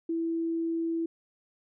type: tone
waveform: sine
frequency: 330.5 Hz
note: E4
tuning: 5 cents sharp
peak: -27 dBFS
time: 0.09-1.06 s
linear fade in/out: 5 ms
effects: none